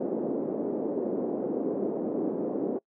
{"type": "band-pass noise", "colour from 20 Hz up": "white", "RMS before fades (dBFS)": -30, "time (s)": [0, 2.79], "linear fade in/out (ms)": 10, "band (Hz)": [230, 460], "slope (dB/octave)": 24, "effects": ["noise-tail reverb RT60 0.1 s tail -24 dB re dry"]}